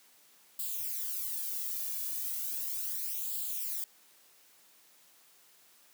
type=noise with flanger; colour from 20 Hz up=violet; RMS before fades=-36 dBFS; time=0.59-3.84 s; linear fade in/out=2 ms; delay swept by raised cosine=0.25 to 1.75 ms; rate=0.36 Hz; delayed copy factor=+0.75; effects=white hiss -62 dBFS RMS until 5.93 s + high-pass 200 Hz 12 dB/octave